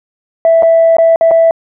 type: tone with dropouts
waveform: sine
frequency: 659.3 Hz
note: E5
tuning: in tune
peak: -3 dBFS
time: 0.45-1.51 s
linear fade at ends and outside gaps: 1 ms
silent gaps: 0.624-0.631 / 0.968-0.984 / 1.16-1.21 / 1.31-1.314 s
effects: tanh soft clip ceiling -1 dBFS